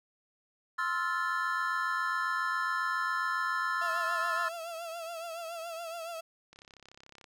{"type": "chord", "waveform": "triangle", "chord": "F major seventh", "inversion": "second", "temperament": "just", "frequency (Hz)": [1047.7, 1309.6, 1396.9, 1746.1], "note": ["C6", "E6", "F6", "A6"], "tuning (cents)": [2, -12, 0, -14], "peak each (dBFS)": -33, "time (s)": [0.78, 4.49], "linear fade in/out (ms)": 10}
{"type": "tone with vibrato", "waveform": "35% pulse", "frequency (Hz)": 668, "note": "E5", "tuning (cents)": 23, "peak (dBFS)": -36, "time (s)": [3.81, 6.21], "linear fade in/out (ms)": 10, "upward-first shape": "triangle", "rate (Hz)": 7.1, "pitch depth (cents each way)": 73}
{"type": "click train", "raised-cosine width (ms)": 0.2, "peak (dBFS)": -35, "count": 25, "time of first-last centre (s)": [6.53, 7.242], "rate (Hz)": 33.7}
{"effects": []}